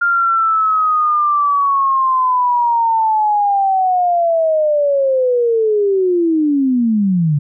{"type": "linear sweep", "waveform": "sine", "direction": "down", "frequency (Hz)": [1404, 140], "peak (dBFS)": -11, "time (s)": [0.01, 7.39], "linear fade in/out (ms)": 10, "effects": []}